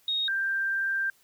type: tone pair in turn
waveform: sine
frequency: 3738 / 1579.4 Hz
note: A#7 / G6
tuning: +4 / +13 cents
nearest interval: octave + minor third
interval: 1491 cents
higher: first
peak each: -25 dBFS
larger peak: neither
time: 0.08-0.28 / 0.28-1.1 s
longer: second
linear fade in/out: 2 ms
effects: white hiss -63 dBFS RMS until 1.23 s